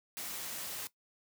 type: noise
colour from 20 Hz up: white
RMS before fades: -41 dBFS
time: 0.17-0.87 s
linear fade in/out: 0 ms
effects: noise-tail reverb RT60 0.1 s tail -17 dB re dry + high-pass 100 Hz 12 dB/octave